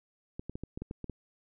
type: clicks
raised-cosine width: 3 ms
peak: -25 dBFS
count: 9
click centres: 0.395 / 0.496 / 0.555 / 0.636 / 0.775 / 0.82 / 0.911 / 1.043 / 1.097 s
effects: none